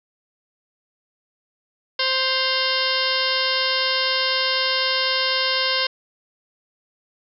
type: harmonic tone with a mistuned harmonic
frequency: 524 Hz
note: C5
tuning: 2 cents sharp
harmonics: 1 / 2 / 3 / 4 / 5 / 6 / 7 / 8 / 9 / 10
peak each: -28 / -28 / -28 / -28 / -28 / -28 / -28 / -28 / -28 / -28 dBFS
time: 1.99-5.87 s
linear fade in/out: 5 ms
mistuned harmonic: 5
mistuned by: +110 cents
effects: none